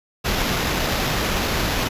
pink noise with sample-and-hold, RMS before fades -22 dBFS, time 0.24-1.89 s, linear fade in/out 20 ms, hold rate 8820 Hz, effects resampled to 32000 Hz

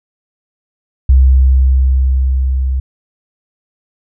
sine tone with level ramp, 65.41 Hz, C2, in tune, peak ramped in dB -3 to -12 dBFS, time 1.09-2.8 s, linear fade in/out 5 ms, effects none

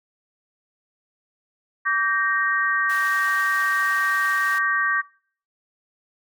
sine chord, G minor, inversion second, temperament equal with one note detuned, 1150.5 / 1568 / 1864.7 Hz, D6 / G6 / Bb6, -36 / 0 / 0 cents, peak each -23 dBFS, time 1.85-5.02 s, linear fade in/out 20 ms
pink high-pass noise, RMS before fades -38 dBFS, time 2.89-4.59 s, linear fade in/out 10 ms, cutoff 720 Hz, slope 48 dB/octave
effects noise-tail reverb RT60 0.5 s tail -23 dB re dry

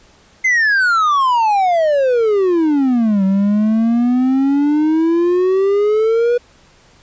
triangle exponential two-way sweep, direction down then up, 2099 to 190 to 488.4 Hz, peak -9 dBFS, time 0.44-6.38 s, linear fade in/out 10 ms, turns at 3.24 s, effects pink hiss -49 dBFS RMS until 7.02 s + resampled to 16000 Hz

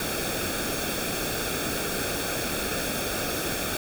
pink noise with comb filter, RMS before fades -29 dBFS, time 0-3.77 s, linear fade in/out 2 ms, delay 1 ms, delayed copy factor -0.65, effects none

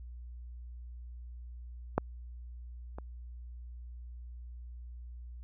clicks, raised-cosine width 1 ms, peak -12 / -28 dBFS, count 2, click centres 1.98 / 2.985 s, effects added 60 Hz sine -43 dBFS peak until 5.43 s

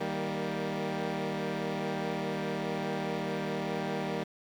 15% pulse chord, Eb major, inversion none, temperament equal with one note detuned, 157.01 / 196 / 233.1 Hz, Eb3 / G3 / Bb3, +16 / 0 / 0 cents, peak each -30 / -28 / -31 dBFS, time 0-4.24 s, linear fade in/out 10 ms, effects low-pass 4000 Hz 12 dB/octave + 9-bit

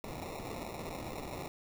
violet noise with sample-and-hold, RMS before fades -42 dBFS, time 0.04-1.48 s, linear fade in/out 0 ms, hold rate 1575 Hz, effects none

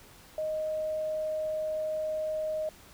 sine tone, 622.3 Hz, D#5, in tune, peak -29 dBFS, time 0.38-2.69 s, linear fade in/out 2 ms, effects pink hiss -54 dBFS RMS until 2.93 s

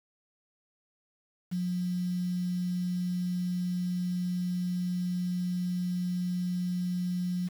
sine tone with quantisation, 179.3 Hz, F3, 46 cents sharp, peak -28 dBFS, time 1.51-7.49 s, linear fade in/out 20 ms, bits 8, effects none

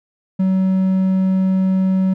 triangle tone, 188.8 Hz, F#3, 35 cents sharp, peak -11 dBFS, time 0.39-2.14 s, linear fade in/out 10 ms, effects none

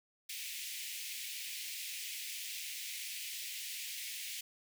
pink high-pass noise, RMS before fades -43 dBFS, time 0.29-4.41 s, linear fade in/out 5 ms, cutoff 2100 Hz, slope 48 dB/octave, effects none

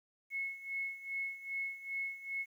sine tone with tremolo, 2187 Hz, C#7, 24 cents flat, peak -34 dBFS, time 0.3-2.46 s, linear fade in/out 50 ms, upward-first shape sine, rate 2.5 Hz, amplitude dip 80%, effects 11-bit

